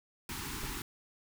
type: band-stop noise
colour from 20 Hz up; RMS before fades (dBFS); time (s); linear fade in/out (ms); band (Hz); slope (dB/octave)
pink; -40; 0.29-0.82; 2; 430 to 820; 96
type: noise with exponential decay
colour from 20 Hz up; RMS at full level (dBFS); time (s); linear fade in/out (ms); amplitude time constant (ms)
brown; -36; 0.63-0.76; 5; 27
effects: none